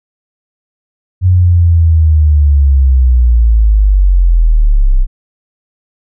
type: linear sweep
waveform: sine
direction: down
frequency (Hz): 92.5 to 30.61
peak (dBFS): -4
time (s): 1.21-5.07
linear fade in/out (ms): 50
effects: none